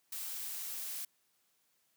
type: noise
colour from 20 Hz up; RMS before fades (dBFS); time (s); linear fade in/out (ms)
blue; -41; 0.12-1.05; 5
effects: white hiss -75 dBFS RMS until 1.96 s + high-pass 100 Hz 12 dB/octave